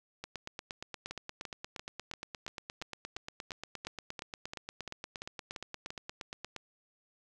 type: two click trains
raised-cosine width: 0.2 ms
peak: -23 / -23 dBFS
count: 55 / 15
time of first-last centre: 0.24-6.563 / 1.11-5.905 s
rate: 8.54 / 2.92 Hz
effects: none